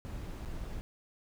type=noise with dropouts; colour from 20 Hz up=brown; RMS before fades=-40 dBFS; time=0.05-0.81 s; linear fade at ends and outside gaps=0 ms; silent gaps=0.449-0.458 s; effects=none